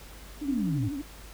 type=tone with vibrato; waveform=sine; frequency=284.1 Hz; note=C#4; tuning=43 cents sharp; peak=-31 dBFS; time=0.41-1.02 s; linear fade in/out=10 ms; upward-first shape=triangle; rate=12 Hz; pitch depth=130 cents each way
type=exponential sweep; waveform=sine; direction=down; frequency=289.9 to 101.9 Hz; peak=-26 dBFS; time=0.48-0.89 s; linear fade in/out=10 ms
effects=added 50 Hz sine -46 dBFS peak until 1.33 s + pink hiss -49 dBFS RMS until 1.33 s